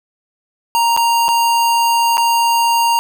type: tone with dropouts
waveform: square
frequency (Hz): 932.3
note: A#5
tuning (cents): 0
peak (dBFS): -12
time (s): 0.75-2.99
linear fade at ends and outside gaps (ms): 0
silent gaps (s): 0.965-0.974 / 1.282-1.288 / 2.171-2.179
effects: none